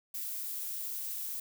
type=noise; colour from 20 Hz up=violet; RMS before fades=-38 dBFS; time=0.14-1.4 s; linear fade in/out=5 ms; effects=none